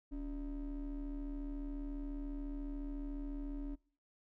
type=ring-modulated tone; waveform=triangle; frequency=160.1 Hz; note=D#3; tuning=50 cents sharp; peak=-34 dBFS; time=0.11-3.76 s; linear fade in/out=20 ms; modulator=123 Hz; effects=noise-tail reverb RT60 0.5 s tail -24 dB re dry